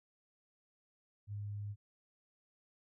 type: tone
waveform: sine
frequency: 102.8 Hz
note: G#2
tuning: 17 cents flat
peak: -39 dBFS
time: 1.27-1.76 s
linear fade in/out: 50 ms
effects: none